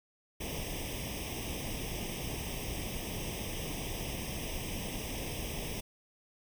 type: noise with comb filter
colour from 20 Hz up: pink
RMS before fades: -38 dBFS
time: 0.4-5.81 s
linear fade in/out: 10 ms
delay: 0.35 ms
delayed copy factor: +0.9
effects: none